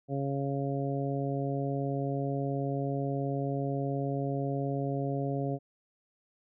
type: harmonic tone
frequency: 138.59 Hz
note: C#3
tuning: in tune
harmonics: 1 / 2 / 3 / 4 / 5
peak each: -32 / -35 / -37 / -38 / -39 dBFS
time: 0.08-5.59 s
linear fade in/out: 50 ms
effects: none